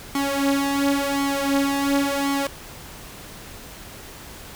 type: tone with flanger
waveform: sawtooth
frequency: 278.7 Hz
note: C#4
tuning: 9 cents sharp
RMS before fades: -22 dBFS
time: 0.15-2.47 s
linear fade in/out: 2 ms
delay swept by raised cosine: 0.92 to 4.72 ms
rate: 0.93 Hz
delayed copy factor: +0.75
effects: pink hiss -40 dBFS RMS until 4.55 s